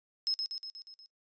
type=tone with echo; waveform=sine; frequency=5170 Hz; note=E8; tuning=34 cents flat; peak=-27 dBFS; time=0.27-0.34 s; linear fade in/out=0 ms; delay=120 ms; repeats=6; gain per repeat=-4 dB; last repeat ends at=1.06 s; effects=noise-tail reverb RT60 0.1 s tail -24 dB re dry + resampled to 16000 Hz